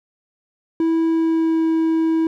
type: tone with pitch glide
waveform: triangle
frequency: 327 to 323.8 Hz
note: E4 to E4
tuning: -14 to -31 cents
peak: -13 dBFS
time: 0.8-2.27 s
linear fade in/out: 2 ms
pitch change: -17 cents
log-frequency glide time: 1.06-1.66 s
effects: none